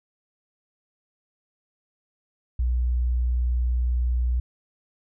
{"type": "tone", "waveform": "sine", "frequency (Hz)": 61, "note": "B1", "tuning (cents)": -21, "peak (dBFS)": -20, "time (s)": [2.59, 4.4], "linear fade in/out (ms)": 5, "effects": []}